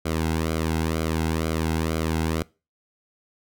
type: tone with flanger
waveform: sawtooth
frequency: 80 Hz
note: D#2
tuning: 49 cents sharp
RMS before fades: -25 dBFS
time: 0.05-2.43 s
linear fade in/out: 10 ms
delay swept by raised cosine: 1.1 to 1.72 ms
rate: 2.1 Hz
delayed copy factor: -0.65
effects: noise-tail reverb RT60 0.3 s tail -22 dB re dry